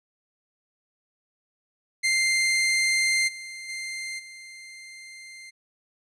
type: tone with level steps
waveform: sawtooth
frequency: 2093 Hz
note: C7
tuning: in tune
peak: -17 / -33 / -28 / -38 dBFS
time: 2.03-5.51 s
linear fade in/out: 20 ms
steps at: 3.27 / 3.68 / 4.18 s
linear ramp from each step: 20 ms
effects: resampled to 24000 Hz